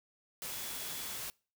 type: tone in noise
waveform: sine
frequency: 3398 Hz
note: G#7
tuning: 39 cents sharp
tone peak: -52 dBFS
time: 0.52-1.17 s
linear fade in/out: 0 ms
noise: white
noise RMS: -41 dBFS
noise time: 0.42-1.3 s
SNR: -14 dB
effects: noise-tail reverb RT60 0.4 s tail -26 dB re dry